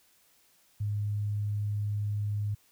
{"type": "tone", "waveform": "sine", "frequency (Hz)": 103.7, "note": "G#2", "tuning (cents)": -2, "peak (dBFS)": -28, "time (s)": [0.8, 2.55], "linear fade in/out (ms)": 10, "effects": ["white hiss -65 dBFS RMS until 2.71 s"]}